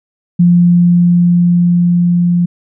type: tone with level ramp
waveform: sine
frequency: 174.61 Hz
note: F3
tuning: in tune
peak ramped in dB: -4 to -8 dBFS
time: 0.39-2.46 s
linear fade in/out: 10 ms
effects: none